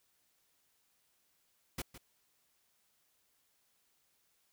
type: noise with echo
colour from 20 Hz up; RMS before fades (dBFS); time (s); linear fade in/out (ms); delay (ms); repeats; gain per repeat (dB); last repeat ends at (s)
pink; -39; 1.78-1.82; 5; 160; 1; -13; 1.98
effects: white hiss -75 dBFS RMS until 4.52 s